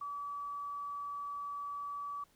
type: tone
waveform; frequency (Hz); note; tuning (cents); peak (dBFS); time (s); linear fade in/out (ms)
sine; 1147; D6; -41; -38; 0.01-2.24; 5
effects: pink hiss -69 dBFS RMS until 2.35 s